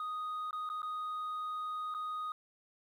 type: tone with dropouts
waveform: sine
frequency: 1244.5 Hz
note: D#6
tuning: in tune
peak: -33 dBFS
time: 0-2.32 s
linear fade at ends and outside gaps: 2 ms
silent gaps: 0.509-0.529 / 0.691-0.699 / 0.819-0.829 / 1.941-1.947 s
effects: tanh soft clip ceiling -35 dBFS + 11-bit